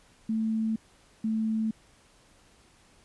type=tone pair in turn; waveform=sine; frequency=221.1 / 220.2 Hz; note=A3 / A3; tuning=+9 / +2 cents; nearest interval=unison; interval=7 cents; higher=first; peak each=-25 dBFS; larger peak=neither; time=0.29-0.76 / 1.24-1.71 s; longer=neither; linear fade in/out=5 ms; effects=pink hiss -60 dBFS RMS until 3.04 s + resampled to 24000 Hz